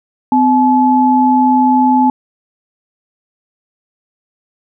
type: tone pair together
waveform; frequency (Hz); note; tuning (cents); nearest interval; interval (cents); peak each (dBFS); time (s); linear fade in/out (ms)
sine; 255.4 / 859; C4 / A5; -42 / -42; octave + major sixth; 2100; -10; 0.32-2.1; 2
effects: none